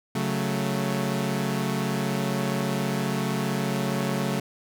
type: chord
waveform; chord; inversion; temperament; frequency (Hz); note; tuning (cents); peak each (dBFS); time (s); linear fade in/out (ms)
sawtooth; F# minor; second; equal; 138.59 / 185 / 220; C#3 / F#3 / A3; 0 / 0 / 0; -25; 0.15-4.4; 5
effects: none